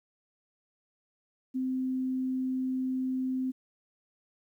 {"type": "tone", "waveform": "sine", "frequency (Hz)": 258.9, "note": "C4", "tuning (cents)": -18, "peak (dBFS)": -28, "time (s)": [1.54, 3.52], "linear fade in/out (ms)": 20, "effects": ["11-bit"]}